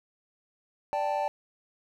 triangle chord, D suspended fourth, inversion none, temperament equal, 587.3 / 784 / 880 Hz, D5 / G5 / A5, 0 / 0 / 0 cents, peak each -29 dBFS, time 0.93-1.28 s, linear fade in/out 0 ms, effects none

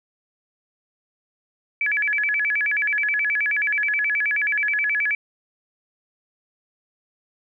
sine tone with vibrato, 1978 Hz, B6, 2 cents sharp, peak -19 dBFS, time 1.81-5.15 s, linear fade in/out 2 ms, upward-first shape square, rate 9.4 Hz, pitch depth 270 cents each way, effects none

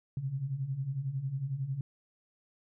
sine beating tone pair, 127.6 / 138.6 Hz, C3 / C#3, -43 / 0 cents, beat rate 11 Hz, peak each -38 / -33 dBFS, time 0.17-1.81 s, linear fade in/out 2 ms, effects none

